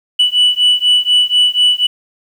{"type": "beating tone pair", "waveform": "sine", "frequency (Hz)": [2960, 2964.1], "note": ["F#7", "F#7"], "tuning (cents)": [0, 2], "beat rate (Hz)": 4.1, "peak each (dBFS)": -10, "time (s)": [0.19, 1.87], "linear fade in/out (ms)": 10, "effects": ["tanh soft clip ceiling -5 dBFS", "7-bit"]}